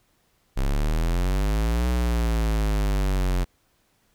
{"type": "exponential two-way sweep", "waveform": "square", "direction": "up then down", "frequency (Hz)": [32.7, 61.74, 44.39], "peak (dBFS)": -21, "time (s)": [0.56, 3.45], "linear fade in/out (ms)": 20, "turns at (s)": 1.88, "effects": ["pink hiss -66 dBFS RMS until 4.14 s"]}